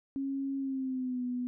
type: tone with pitch glide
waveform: sine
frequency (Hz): 273.1 to 247.6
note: C#4 to B3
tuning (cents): -26 to +5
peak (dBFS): -31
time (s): 0.16-1.47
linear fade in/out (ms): 0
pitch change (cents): -169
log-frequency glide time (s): 0.58-1.24
effects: none